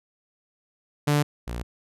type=tone pair in turn; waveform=sawtooth; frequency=146.83 / 59.24 Hz; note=D3 / A#1; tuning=0 / +29 cents; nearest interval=octave + major third; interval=1571 cents; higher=first; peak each=-15 / -26 dBFS; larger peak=first; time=1.07-1.23 / 1.47-1.63 s; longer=neither; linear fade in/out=10 ms; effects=resampled to 32000 Hz